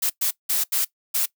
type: noise bursts at uneven times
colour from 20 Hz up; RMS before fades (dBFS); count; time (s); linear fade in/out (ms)
blue; -22; 5; 0.02-0.1 / 0.21-0.31 / 0.49-0.64 / 0.72-0.85 / 1.14-1.26; 10
effects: noise-tail reverb RT60 0.1 s tail -20 dB re dry